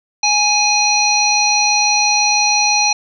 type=harmonic tone; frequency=831 Hz; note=G#5; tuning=1 cent sharp; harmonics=1 / 3 / 5 / 7; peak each=-17 / -17 / -17 / -17 dBFS; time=0.23-2.93 s; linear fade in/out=5 ms; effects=none